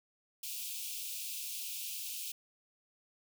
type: high-pass noise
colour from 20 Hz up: white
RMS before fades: -41 dBFS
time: 0.43-2.32 s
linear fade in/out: 5 ms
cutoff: 2400 Hz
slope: 96 dB/octave
effects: none